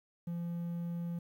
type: tone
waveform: triangle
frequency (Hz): 171.3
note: F3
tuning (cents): -33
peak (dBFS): -33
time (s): 0.27-1.19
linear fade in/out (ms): 5
effects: 11-bit